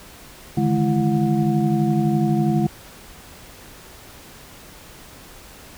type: tone cluster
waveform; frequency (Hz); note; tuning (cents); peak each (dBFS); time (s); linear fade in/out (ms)
sine; 147 / 159 / 210.2 / 336.1 / 727; D3 / D#3 / G#3 / E4 / F#5; +2 / +38 / +21 / +34 / -31; -21 / -26 / -20 / -23 / -28; 0.57-2.67; 5
effects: pink hiss -43 dBFS RMS until 5.77 s